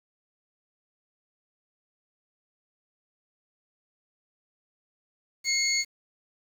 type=tone cluster; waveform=sine; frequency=2145 / 4427 / 6690 Hz; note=C7 / C#8 / G#8; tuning=+42 / -3 / +12 cents; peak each=-27 / -27 / -29 dBFS; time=5.44-5.85 s; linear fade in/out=50 ms; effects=8-bit